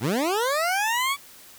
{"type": "linear sweep", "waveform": "20% pulse", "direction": "up", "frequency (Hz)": [92.5, 1152], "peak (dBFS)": -17, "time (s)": [0, 1.17], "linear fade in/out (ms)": 50, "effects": ["white hiss -48 dBFS RMS until 1.58 s"]}